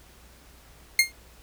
sawtooth tone with exponential decay, 2128 Hz, C7, 29 cents sharp, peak -9 dBFS, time 0.99-1.12 s, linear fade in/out 2 ms, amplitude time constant 27 ms, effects added 60 Hz sine -54 dBFS peak until 1.42 s + pink hiss -54 dBFS RMS until 1.42 s

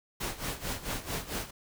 pink noise with tremolo, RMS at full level -33 dBFS, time 0.2-1.51 s, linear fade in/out 10 ms, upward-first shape sine, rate 4.5 Hz, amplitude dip 80%, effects none

